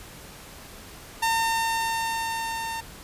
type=tone with level ramp; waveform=sawtooth; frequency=908 Hz; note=A#5; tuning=46 cents flat; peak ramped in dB=-17 to -26 dBFS; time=1.22-2.81 s; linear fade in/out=10 ms; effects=pink hiss -44 dBFS RMS until 3.03 s + resampled to 32000 Hz